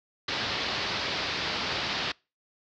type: low-pass noise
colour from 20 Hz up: white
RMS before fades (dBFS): -31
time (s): 0.28-2.12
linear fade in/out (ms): 5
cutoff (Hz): 4900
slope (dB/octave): 48
effects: noise-tail reverb RT60 0.3 s tail -26 dB re dry + high-pass 60 Hz 12 dB/octave